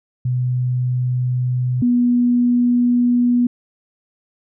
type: tone pair in turn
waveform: sine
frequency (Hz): 125.4 / 243.2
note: B2 / B3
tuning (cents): +27 / -26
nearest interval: major seventh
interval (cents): 1147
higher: second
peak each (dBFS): -16 / -12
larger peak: second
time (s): 0.25-1.82 / 1.82-3.47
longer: second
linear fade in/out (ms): 5
effects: none